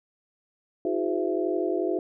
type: tone cluster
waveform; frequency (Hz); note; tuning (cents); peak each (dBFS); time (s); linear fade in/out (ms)
sine; 320.3 / 362.4 / 414.1 / 509 / 666; E4 / F#4 / G#4 / C5 / E5; -50 / -36 / -5 / -48 / +18; -30 / -27 / -31 / -34 / -32; 0.85-1.99; 2
effects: none